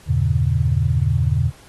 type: chord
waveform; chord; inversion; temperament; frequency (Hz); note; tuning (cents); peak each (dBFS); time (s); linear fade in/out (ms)
sine; E diminished seventh; none; just; 82.41 / 98.89 / 118.67 / 142.4; E2 / G2 / Bb2 / Db3; 0 / +16 / +31 / +47; -20 / -23 / -20 / -20; 0.06-1.52; 50
effects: pink hiss -48 dBFS RMS until 1.68 s + AAC 32 kbps